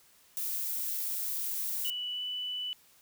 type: noise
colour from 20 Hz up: violet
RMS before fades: -34 dBFS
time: 0.37-1.9 s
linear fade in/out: 0 ms
type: tone with pitch glide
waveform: sine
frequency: 2960 to 2982 Hz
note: F#7 to F#7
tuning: 0 to +13 cents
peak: -33 dBFS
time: 1.85-2.73 s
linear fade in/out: 0 ms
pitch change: +13 cents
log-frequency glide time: 2.12-2.22 s
effects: white hiss -62 dBFS RMS until 3.01 s